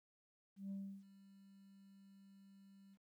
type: tone with ADSR envelope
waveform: sine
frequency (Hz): 196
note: G3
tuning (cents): 0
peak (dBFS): -40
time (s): 0.56-2.98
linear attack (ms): 150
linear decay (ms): 320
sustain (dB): -21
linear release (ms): 45
effects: tanh soft clip ceiling -41 dBFS + 13-bit